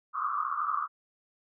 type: band-pass noise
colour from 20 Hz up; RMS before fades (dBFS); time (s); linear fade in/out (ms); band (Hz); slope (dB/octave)
white; -31; 0.13-0.88; 50; 1100 to 1300; 96
effects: none